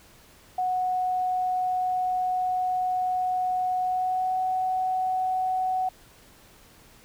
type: tone with pitch glide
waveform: sine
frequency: 736 to 745.4 Hz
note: F#5 to F#5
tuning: -9 to +13 cents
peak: -23 dBFS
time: 0.58-5.89 s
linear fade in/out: 5 ms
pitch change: +22 cents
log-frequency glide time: 3.84-4.37 s
effects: pink hiss -54 dBFS RMS until 7.04 s

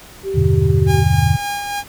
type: tone with pitch glide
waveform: sine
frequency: 389 to 385.2 Hz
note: G4 to G4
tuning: -13 to -30 cents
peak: -19 dBFS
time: 0.23-1.05 s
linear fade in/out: 50 ms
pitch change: -17 cents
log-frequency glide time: 0.78-0.83 s
type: chord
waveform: sine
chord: E minor seventh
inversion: none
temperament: just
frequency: 82.41 / 98.89 / 123.61 / 148.33 Hz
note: E2 / G2 / B2 / D3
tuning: 0 / +16 / +2 / +18 cents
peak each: -17 dBFS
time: 0.34-1.37 s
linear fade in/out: 20 ms
type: tone with tremolo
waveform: sawtooth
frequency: 813 Hz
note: G#5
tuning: 37 cents flat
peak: -16 dBFS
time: 0.86-1.84 s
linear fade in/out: 50 ms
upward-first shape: sine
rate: 3.5 Hz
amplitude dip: 35%
effects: pink hiss -40 dBFS RMS until 1.88 s

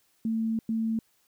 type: tone bursts at uneven times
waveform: sine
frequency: 223.9 Hz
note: A3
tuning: 30 cents sharp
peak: -25 dBFS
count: 2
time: 0.25-0.59 / 0.69-0.99 s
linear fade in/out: 2 ms
effects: white hiss -68 dBFS RMS until 1.27 s

